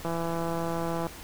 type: click train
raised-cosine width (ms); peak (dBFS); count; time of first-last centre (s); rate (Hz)
1; -18; 171; 0.05-1.068; 167
effects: pink hiss -44 dBFS RMS until 1.23 s